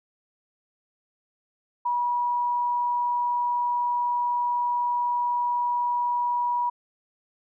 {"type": "tone", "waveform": "sine", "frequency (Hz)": 968, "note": "B5", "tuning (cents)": -35, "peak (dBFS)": -22, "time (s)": [1.85, 6.7], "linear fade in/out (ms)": 10, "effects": []}